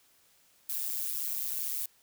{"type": "noise with amplitude modulation", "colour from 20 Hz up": "violet", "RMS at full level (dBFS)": -30, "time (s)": [0.69, 1.86], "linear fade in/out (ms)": 5, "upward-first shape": "sine", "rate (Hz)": 140, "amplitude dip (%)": 90, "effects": ["white hiss -65 dBFS RMS until 2.02 s"]}